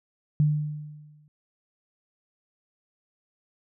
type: tone with exponential decay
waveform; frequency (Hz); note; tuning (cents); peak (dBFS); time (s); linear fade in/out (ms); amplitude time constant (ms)
sine; 150; D3; +37; -16; 0.4-1.28; 0; 190
effects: none